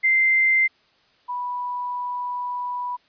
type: tone pair in turn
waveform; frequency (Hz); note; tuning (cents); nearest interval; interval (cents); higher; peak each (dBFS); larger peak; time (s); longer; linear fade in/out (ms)
sine; 2084 / 983.5; C7 / B5; -7 / -7; octave + minor second; 1300; first; -15 / -25; first; 0.03-0.68 / 1.28-2.97; second; 20
effects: white hiss -60 dBFS RMS until 3.08 s + resampled to 11025 Hz